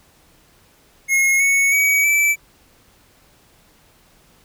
square tone with pitch steps, 2162 / 2213 / 2264 / 2317 Hz, C#7 / C#7 / C#7 / D7, -44 / -3 / +36 / -24 cents, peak -14 dBFS, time 1.08-2.36 s, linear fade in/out 50 ms, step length 320 ms, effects pink hiss -54 dBFS RMS until 4.44 s

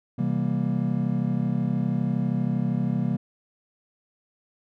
triangle chord, C dominant seventh, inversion none, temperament just, 130.81 / 163.52 / 196.22 / 235.5 Hz, C3 / E3 / G3 / Bb3, 0 / -14 / +2 / +18 cents, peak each -26 dBFS, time 0.18-3.17 s, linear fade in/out 10 ms, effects none

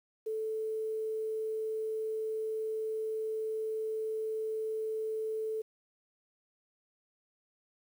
sine tone, 438.3 Hz, A4, 7 cents flat, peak -32 dBFS, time 0.26-5.62 s, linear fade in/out 10 ms, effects 10-bit

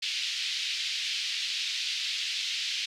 white band-pass noise, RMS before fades -32 dBFS, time 0.02-2.86 s, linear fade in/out 10 ms, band 2500 to 4500 Hz, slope 24 dB/octave, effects none

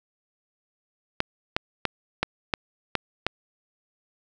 clicks, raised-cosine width 0.3 ms, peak -6 dBFS, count 7, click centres 1.204 / 1.565 / 1.853 / 2.23 / 2.538 / 2.953 / 3.266 s, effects none

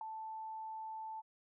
sine tone with ADSR envelope, 880 Hz, A5, in tune, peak -35 dBFS, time 0.01-1.22 s, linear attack 3 ms, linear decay 3 ms, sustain -7 dB, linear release 27 ms, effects none

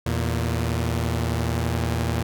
sawtooth tone pair together, 81.3 / 116.18 Hz, E2 / A#2, -23 / -5 cents, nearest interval tritone, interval 618 cents, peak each -21 dBFS, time 0.06-2.23 s, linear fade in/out 5 ms, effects none

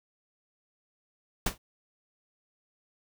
pink noise with exponential decay, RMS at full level -23 dBFS, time 1.46-1.58 s, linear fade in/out 5 ms, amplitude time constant 24 ms, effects none

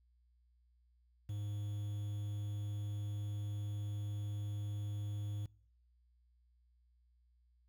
triangle tone with quantisation, 103.3 Hz, G#2, 9 cents flat, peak -36 dBFS, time 1.29-5.46 s, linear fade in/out 5 ms, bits 10, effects noise-tail reverb RT60 0.6 s tail -26 dB re dry + added 60 Hz sine -68 dBFS peak until 7.68 s

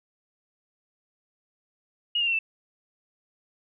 sine tone with pitch steps, 2873 / 2798 / 2724 / 2653 Hz, F7 / F7 / F7 / E7, +48 / +3 / -44 / +10 cents, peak -22 dBFS, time 2.15-2.39 s, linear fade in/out 5 ms, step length 60 ms, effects none

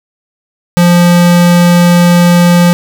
square tone, 174.61 Hz, F3, in tune, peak -4 dBFS, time 0.77-2.73 s, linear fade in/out 0 ms, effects none

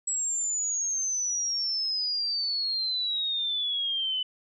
sine exponential sweep, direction down, 7800 to 2996 Hz, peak -26 dBFS, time 0.07-4.23 s, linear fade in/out 5 ms, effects none

